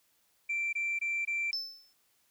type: tone bursts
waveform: sine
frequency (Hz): 2349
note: D7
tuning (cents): 0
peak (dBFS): -28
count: 4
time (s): 0.49-1.513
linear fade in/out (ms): 10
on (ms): 240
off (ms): 21
type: tone with exponential decay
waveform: triangle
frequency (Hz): 5274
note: E8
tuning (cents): 0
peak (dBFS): -26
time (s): 1.53-1.93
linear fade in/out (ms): 0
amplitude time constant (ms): 86
effects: tanh soft clip ceiling -27 dBFS + white hiss -71 dBFS RMS until 2.3 s